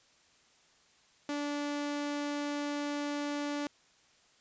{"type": "tone", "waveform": "sawtooth", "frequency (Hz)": 290.4, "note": "D4", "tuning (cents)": -19, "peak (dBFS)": -29, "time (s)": [1.29, 3.67], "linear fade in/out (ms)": 2, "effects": ["white hiss -65 dBFS RMS until 4.4 s", "resampled to 16000 Hz"]}